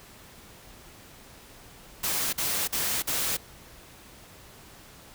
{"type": "noise bursts", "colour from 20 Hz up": "white", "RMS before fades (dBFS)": -28, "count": 4, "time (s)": [2.03, 3.371], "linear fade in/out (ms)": 10, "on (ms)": 300, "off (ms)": 47, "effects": ["pink hiss -50 dBFS RMS until 5.14 s"]}